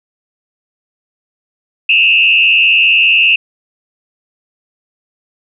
sine tone with frequency modulation, 2695 Hz, E7, 38 cents sharp, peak -6 dBFS, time 1.89-3.36 s, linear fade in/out 5 ms, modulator 84.9 Hz, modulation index 1.8, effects none

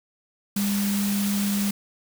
sine tone in noise, 201.7 Hz, G3, 50 cents sharp, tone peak -22 dBFS, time 0.56-1.71 s, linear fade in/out 5 ms, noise white, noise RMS -31 dBFS, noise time 0.56-1.71 s, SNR +6 dB, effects none

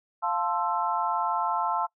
sine chord, F major seventh, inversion none, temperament equal with one note detuned, 698.5 / 880 / 1046.5 / 1327.7 Hz, F5 / A5 / C6 / E6, 0 / 0 / 0 / +12 cents, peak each -32 / -28 / -30 / -31 dBFS, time 0.22-1.87 s, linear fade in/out 20 ms, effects noise-tail reverb RT60 0.1 s tail -22 dB re dry

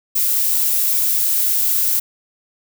violet noise, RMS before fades -17 dBFS, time 0.15-2 s, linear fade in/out 10 ms, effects none

